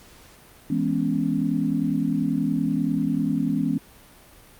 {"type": "chord", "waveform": "sine", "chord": "C# minor seventh", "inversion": "first", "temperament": "equal", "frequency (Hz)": [164.81, 207.7, 246.9, 277.2], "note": ["E3", "G#3", "B3", "C#4"], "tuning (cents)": [0, 0, 0, 0], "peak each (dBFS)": [-27, -27, -26, -25], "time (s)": [0.7, 3.78], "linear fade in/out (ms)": 5, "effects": ["pink hiss -50 dBFS RMS until 4.59 s", "Opus 48 kbps"]}